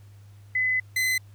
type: tone pair in turn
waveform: sine / 40% pulse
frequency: 2018 / 2032 Hz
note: B6 / B6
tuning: +37 / +49 cents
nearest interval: unison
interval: 12 cents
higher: second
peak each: -21 dBFS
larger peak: neither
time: 0.55-0.8 / 0.96-1.18 s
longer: first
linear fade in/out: 5 ms
effects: added 101 Hz sine -46 dBFS peak until 1.34 s + pink hiss -62 dBFS RMS until 1.34 s